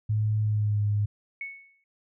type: tone with pitch glide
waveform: sine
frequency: 107.2 to 103.73 Hz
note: A2 to G#2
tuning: -45 to -2 cents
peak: -22 dBFS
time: 0.09-1.06 s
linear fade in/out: 10 ms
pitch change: -57 cents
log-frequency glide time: 0.41-0.81 s
type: tone with exponential decay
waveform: sine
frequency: 2211 Hz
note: C#7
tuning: 5 cents flat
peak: -30 dBFS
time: 1.41-1.84 s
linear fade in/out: 2 ms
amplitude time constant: 92 ms
effects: none